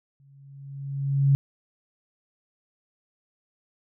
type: tone with exponential growth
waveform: sine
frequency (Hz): 138.59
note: C#3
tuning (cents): 0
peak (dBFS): -14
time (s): 0.2-1.35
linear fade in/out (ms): 0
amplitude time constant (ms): 250
effects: none